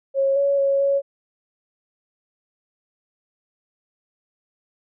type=tone with pitch steps; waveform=sine; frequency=545 / 560 / 552 / 556 Hz; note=C#5 / C#5 / C#5 / C#5; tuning=-29 / +18 / -7 / +5 cents; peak=-16 dBFS; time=0.14-1.02 s; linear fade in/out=50 ms; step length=220 ms; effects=none